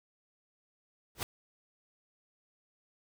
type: noise with exponential growth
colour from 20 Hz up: pink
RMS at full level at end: -29 dBFS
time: 1.15-1.23 s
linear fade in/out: 1 ms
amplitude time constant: 17 ms
effects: none